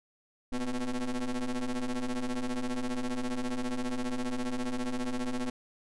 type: ring-modulated tone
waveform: 45% pulse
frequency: 122.6 Hz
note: B2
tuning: 12 cents flat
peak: -27 dBFS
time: 0.52-5.5 s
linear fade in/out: 5 ms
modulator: 130 Hz
effects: resampled to 24000 Hz